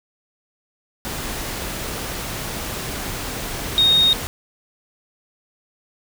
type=tone in noise; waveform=sine; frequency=3720 Hz; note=A#7; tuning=4 cents flat; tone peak=-12 dBFS; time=3.78-4.13 s; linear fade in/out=0 ms; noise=pink; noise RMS=-28 dBFS; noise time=1.05-4.27 s; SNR=+13 dB; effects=none